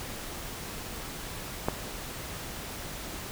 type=click; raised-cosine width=1 ms; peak=-11 dBFS; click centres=1.685 s; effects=pink hiss -39 dBFS RMS until 3.31 s